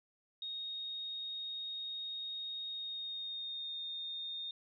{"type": "tone with pitch glide", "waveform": "sine", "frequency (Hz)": [3729, 3667], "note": ["A#7", "A#7"], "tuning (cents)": [0, -29], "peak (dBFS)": -39, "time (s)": [0.42, 4.51], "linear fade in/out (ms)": 2, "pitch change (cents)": -29, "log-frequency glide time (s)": [2.67, 3.83], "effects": []}